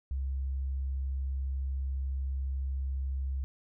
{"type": "tone", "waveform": "sine", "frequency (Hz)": 67, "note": "C2", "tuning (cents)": 42, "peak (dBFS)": -30, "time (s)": [0.11, 3.44], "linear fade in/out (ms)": 0, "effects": []}